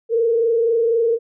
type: tone with frequency modulation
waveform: sine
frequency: 460.6 Hz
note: A#4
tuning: 21 cents flat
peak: -14 dBFS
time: 0.09-1.19 s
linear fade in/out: 50 ms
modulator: 24 Hz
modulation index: 0.65
effects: none